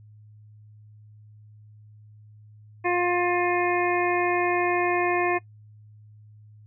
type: harmonic tone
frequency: 354 Hz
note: F4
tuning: 23 cents sharp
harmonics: 1 / 2 / 3 / 5 / 6 / 7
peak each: -24 / -27 / -29 / -31 / -32 / -32 dBFS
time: 2.84-5.39 s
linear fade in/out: 20 ms
effects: noise-tail reverb RT60 0.1 s tail -21 dB re dry + added 106 Hz sine -47 dBFS peak until 6.66 s